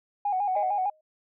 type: tone with vibrato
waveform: sine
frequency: 780 Hz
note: G5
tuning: 9 cents flat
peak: -23 dBFS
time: 0.25-0.9 s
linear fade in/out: 5 ms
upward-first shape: square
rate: 6.6 Hz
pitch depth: 81 cents each way
type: tone with exponential decay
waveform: sine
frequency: 622.3 Hz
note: D#5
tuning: in tune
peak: -23 dBFS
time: 0.56-1.01 s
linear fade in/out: 5 ms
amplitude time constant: 96 ms
effects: tanh soft clip ceiling -17 dBFS